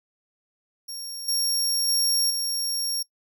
25% pulse tone with level steps, 5560 Hz, F8, 9 cents flat, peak -28 / -17 / -15 / -20 dBFS, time 0.88-3.03 s, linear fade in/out 10 ms, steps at 1.28 / 1.88 / 2.3 s, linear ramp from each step 5 ms, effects noise-tail reverb RT60 0.1 s tail -23 dB re dry

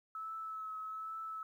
sine tone with vibrato, 1300 Hz, E6, 24 cents flat, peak -40 dBFS, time 0.15-1.43 s, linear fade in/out 2 ms, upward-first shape triangle, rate 1.2 Hz, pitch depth 23 cents each way, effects 12-bit

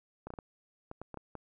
clicks, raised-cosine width 1 ms, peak -28 dBFS, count 9, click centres 0.27 / 0.304 / 0.338 / 0.388 / 0.914 / 1.016 / 1.143 / 1.173 / 1.353 s, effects none

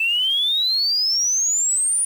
sine exponential sweep, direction up, 2628 to 9640 Hz, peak -16 dBFS, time 0-2.05 s, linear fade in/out 5 ms, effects tanh soft clip ceiling -12 dBFS + 7-bit

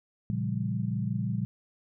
sine chord, G half-diminished seventh, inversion first, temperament equal with one note detuned, 116.54 / 138.59 / 174.61 / 200.3 Hz, Bb2 / Db3 / F3 / G3, 0 / 0 / 0 / +38 cents, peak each -31 / -35 / -34 / -33 dBFS, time 0.3-1.45 s, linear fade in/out 0 ms, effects none

